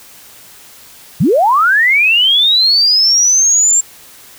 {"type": "linear sweep", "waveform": "sine", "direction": "up", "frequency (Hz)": [114.4, 7440], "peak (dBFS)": -7, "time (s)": [1.2, 3.81], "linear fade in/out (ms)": 10, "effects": ["white hiss -39 dBFS RMS until 4.38 s"]}